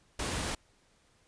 pink noise, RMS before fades -34 dBFS, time 0.19-0.55 s, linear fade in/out 5 ms, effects pink hiss -67 dBFS RMS until 1.27 s + resampled to 22050 Hz

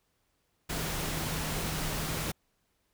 sine tone in noise, 156.8 Hz, D#3, 14 cents sharp, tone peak -39 dBFS, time 0.69-2.32 s, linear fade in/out 10 ms, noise pink, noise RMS -34 dBFS, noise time 0.69-2.32 s, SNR -8 dB, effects pink hiss -75 dBFS RMS until 2.93 s

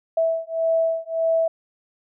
sine beating tone pair, 654 / 655.7 Hz, E5 / E5, -14 / -9 cents, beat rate 1.7 Hz, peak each -22 dBFS, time 0.17-1.48 s, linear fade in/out 5 ms, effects none

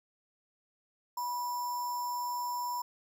sine tone with sample-and-hold, 978 Hz, B5, 17 cents flat, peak -32 dBFS, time 1.17-2.82 s, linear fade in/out 5 ms, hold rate 6300 Hz, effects none

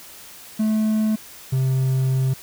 triangle tone pair in turn, 216.7 / 131.49 Hz, A3 / C3, -26 / +9 cents, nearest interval major sixth, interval 865 cents, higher first, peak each -15 dBFS, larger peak neither, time 0.59-1.16 / 1.52-2.34 s, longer second, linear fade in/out 10 ms, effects white hiss -42 dBFS RMS until 2.42 s

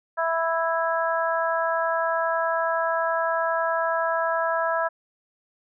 harmonic tone, 329.6 Hz, E4, in tune, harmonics 2 / 3 / 4 / 5, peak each -25 / -27 / -28 / -29 dBFS, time 0.17-4.89 s, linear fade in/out 20 ms, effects none

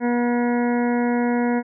harmonic tone, 240.9 Hz, B3, 43 cents flat, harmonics 1 / 2 / 3 / 4 / 6 / 7 / 8 / 9, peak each -19 / -25 / -29 / -31 / -35 / -36 / -37 / -38 dBFS, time 0-1.63 s, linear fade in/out 50 ms, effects none

